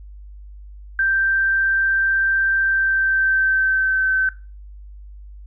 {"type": "tone with pitch glide", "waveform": "sine", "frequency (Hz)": [1569, 1536.7], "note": ["G6", "G6"], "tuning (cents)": [1, -35], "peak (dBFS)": -15, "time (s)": [0.99, 4.29], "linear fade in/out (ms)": 2, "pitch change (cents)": -36, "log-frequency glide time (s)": [2.61, 4.12], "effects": ["noise-tail reverb RT60 0.3 s tail -17 dB re dry", "added 50 Hz sine -36 dBFS peak until 5.46 s"]}